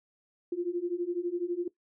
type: beating tone pair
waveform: sine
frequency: 343.2 / 355.2 Hz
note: F4 / F4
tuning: -30 / +29 cents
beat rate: 12 Hz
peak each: -33 / -31 dBFS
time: 0.52-1.68 s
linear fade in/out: 5 ms
effects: noise-tail reverb RT60 0.1 s tail -18 dB re dry